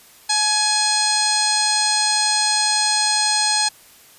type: harmonic tone with a mistuned harmonic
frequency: 838 Hz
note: G#5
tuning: 15 cents sharp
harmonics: 1 / 2 / 3 / 4 / 5 / 6 / 7 / 8 / 10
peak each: -23 / -27 / -30 / -29 / -21 / -25 / -33 / -25 / -23 dBFS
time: 0.29-3.69 s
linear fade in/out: 10 ms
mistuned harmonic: 1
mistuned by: +27 cents
effects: white hiss -48 dBFS RMS until 4.18 s + resampled to 32000 Hz

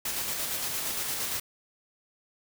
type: noise with tremolo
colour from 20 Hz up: white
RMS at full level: -31 dBFS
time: 0.05-1.4 s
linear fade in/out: 5 ms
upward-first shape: square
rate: 8.7 Hz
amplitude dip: 25%
effects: none

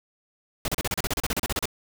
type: noise bursts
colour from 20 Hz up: pink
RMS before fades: -26 dBFS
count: 16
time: 0.65-1.656 s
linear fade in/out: 2 ms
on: 31 ms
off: 34 ms
effects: none

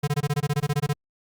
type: tone bursts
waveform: square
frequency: 145.8 Hz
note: D3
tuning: 12 cents flat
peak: -21 dBFS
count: 14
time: 0.03-0.933 s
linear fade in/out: 10 ms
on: 45 ms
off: 21 ms
effects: Opus 48 kbps

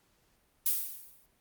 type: noise with exponential decay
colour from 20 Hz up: violet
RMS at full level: -25 dBFS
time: 0.66-1.26 s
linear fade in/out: 2 ms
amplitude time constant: 130 ms
effects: pink hiss -70 dBFS RMS until 1.4 s + Opus 48 kbps

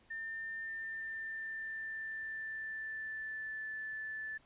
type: tone with pitch glide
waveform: sine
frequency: 1800 to 1749.8 Hz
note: A6 to A6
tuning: +39 to -10 cents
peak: -39 dBFS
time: 0.1-4.38 s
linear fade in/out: 10 ms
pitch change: -49 cents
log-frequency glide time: 0.56-3.7 s
effects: pink hiss -67 dBFS RMS until 4.45 s + resampled to 8000 Hz

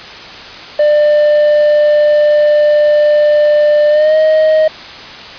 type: tone with pitch glide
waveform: triangle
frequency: 596 to 625.6 Hz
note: D5 to D#5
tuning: +25 to +9 cents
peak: -4 dBFS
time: 0.79-4.68 s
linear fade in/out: 5 ms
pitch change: +84 cents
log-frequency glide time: 3.89-4.16 s
effects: white hiss -29 dBFS RMS until 5.38 s + resampled to 11025 Hz

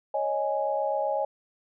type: chord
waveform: sine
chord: C# suspended second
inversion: none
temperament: equal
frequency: 554.4 / 622.3 / 830.6 Hz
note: C#5 / D#5 / G#5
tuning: 0 / 0 / 0 cents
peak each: -29 dBFS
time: 0.14-1.25 s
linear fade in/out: 5 ms
effects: none

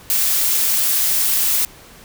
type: noise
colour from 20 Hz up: blue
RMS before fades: -17 dBFS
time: 0.1-1.65 s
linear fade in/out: 0 ms
effects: pink hiss -43 dBFS RMS until 2.04 s

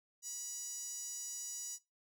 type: tone with high-pass filter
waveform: sawtooth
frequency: 974 Hz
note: B5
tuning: 24 cents flat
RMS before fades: -44 dBFS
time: 0.22-1.79 s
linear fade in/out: 50 ms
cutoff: 6500 Hz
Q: 7.7
effects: noise-tail reverb RT60 0.2 s tail -19 dB re dry

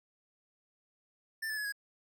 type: tone with pitch steps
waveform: square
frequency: 1780 / 1737.3 / 1695.7 / 1655.1 Hz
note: A6 / A6 / G#6 / G#6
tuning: +20 / -22 / +36 / -6 cents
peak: -35 dBFS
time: 1.42-1.724 s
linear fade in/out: 10 ms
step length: 76 ms
effects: none

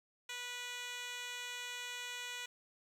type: tone with band-pass filter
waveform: 10% pulse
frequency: 490 Hz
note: B4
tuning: 14 cents flat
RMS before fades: -44 dBFS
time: 0.29-2.46 s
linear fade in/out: 5 ms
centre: 4300 Hz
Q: 0.94
effects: 10-bit

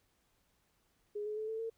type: tone with pitch steps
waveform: sine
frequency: 415.7 / 424.7 / 433.9 / 443.2 / 452.8 Hz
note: G#4 / G#4 / A4 / A4 / A4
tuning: +2 / +39 / -24 / +13 / +50 cents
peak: -36 dBFS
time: 1.15-1.7 s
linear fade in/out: 10 ms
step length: 110 ms
effects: pink hiss -75 dBFS RMS until 1.77 s

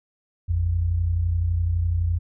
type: tone pair together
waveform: sine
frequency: 54.24 / 86.1 Hz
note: A1 / F2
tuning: -24 / -24 cents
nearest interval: minor sixth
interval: 800 cents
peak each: -27 / -20 dBFS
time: 0.48-2.19 s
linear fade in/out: 20 ms
effects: none

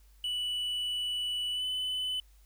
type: tone with pitch glide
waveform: triangle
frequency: 2960 to 3010 Hz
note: F#7 to F#7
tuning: 0 to +29 cents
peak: -29 dBFS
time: 0.24-2.2 s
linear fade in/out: 2 ms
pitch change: +29 cents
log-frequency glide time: 1.52-1.65 s
effects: added 50 Hz sine -56 dBFS peak until 2.45 s + white hiss -68 dBFS RMS until 2.45 s

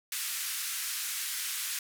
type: band-pass noise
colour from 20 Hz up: white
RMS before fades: -35 dBFS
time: 0.12-1.79 s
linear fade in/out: 2 ms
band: 1400 to 14000 Hz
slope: 24 dB/octave
effects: none

